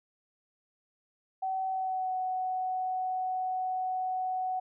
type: tone with pitch glide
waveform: sine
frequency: 760 to 743.9 Hz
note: F#5 to F#5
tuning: +46 to +9 cents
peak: -29 dBFS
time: 1.42-4.6 s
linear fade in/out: 10 ms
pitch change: -37 cents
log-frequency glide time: 1.69-2.15 s
effects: none